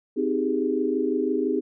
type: chord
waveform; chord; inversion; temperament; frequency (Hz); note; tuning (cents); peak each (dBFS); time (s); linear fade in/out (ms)
sine; Ab major seventh; first; just; 259.6 / 311.5 / 389.3 / 415.3; C4 / Eb4 / G4 / Ab4; -13 / +2 / -12 / 0; -27; 0.16-1.61; 20
effects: none